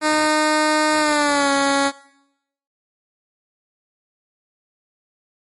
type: tone with pitch glide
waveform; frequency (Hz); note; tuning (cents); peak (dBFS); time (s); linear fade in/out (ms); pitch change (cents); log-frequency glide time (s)
10% pulse; 306.6 to 277.9; D#4 to C#4; -25 to +4; -7; 0.01-1.92; 50; -171; 0.98-1.51
effects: noise-tail reverb RT60 0.8 s tail -20 dB re dry + MP3 48 kbps